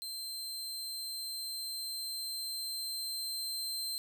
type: tone with level ramp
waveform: sawtooth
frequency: 4125 Hz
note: C8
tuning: 25 cents flat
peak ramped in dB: -36 to -32 dBFS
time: 0.02-3.98 s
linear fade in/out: 0 ms
effects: none